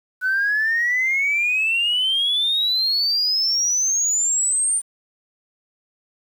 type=exponential sweep; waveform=sine; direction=up; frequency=1489 to 9090 Hz; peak=-16 dBFS; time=0.21-4.82 s; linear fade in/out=50 ms; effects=tanh soft clip ceiling -13 dBFS + 8-bit

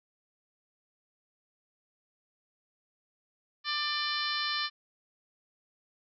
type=harmonic tone with a mistuned harmonic; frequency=593 Hz; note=D5; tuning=17 cents sharp; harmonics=2 / 3 / 4 / 5 / 6 / 7 / 8 / 9; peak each=-36 / -36 / -40 / -38 / -38 / -36 / -40 / -41 dBFS; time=3.64-4.7 s; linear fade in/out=50 ms; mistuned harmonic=5; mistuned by=+17 cents; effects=none

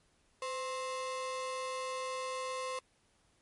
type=ring-modulated tone; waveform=45% pulse; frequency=787 Hz; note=G5; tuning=7 cents sharp; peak=-33 dBFS; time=0.42-2.79 s; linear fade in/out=2 ms; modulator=274 Hz; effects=pink hiss -71 dBFS RMS until 3.41 s + MP3 48 kbps

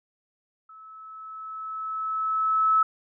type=tone with level ramp; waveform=sine; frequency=1300 Hz; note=E6; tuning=24 cents flat; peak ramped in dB=-45 to -16 dBFS; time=0.69-2.83 s; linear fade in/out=5 ms; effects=none

